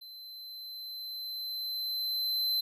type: tone with level ramp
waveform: square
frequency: 4068 Hz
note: C8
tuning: 50 cents flat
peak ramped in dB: -46 to -27 dBFS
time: 0.01-2.61 s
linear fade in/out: 10 ms
effects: none